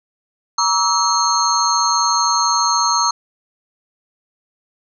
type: tone cluster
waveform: sine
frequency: 946 / 1137 / 1301 / 4271 / 6380 Hz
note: A#5 / C#6 / E6 / C8 / G8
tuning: +25 / +44 / -23 / +35 / +30 cents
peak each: -20 dBFS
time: 0.58-3.11 s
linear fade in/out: 5 ms
effects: none